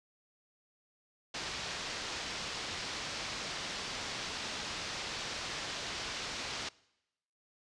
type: low-pass noise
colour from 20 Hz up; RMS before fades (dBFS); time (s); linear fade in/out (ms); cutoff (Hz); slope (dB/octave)
white; -40; 1.34-6.69; 5; 5500; 24
effects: noise-tail reverb RT60 0.9 s tail -23 dB re dry + resampled to 22050 Hz